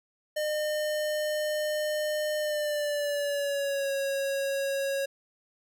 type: tone with pitch glide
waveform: square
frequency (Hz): 607 to 550.2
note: D#5 to C#5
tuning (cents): -43 to -13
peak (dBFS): -28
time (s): 0.36-5.06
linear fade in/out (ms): 10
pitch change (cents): -170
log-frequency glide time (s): 2.38-3.92
effects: none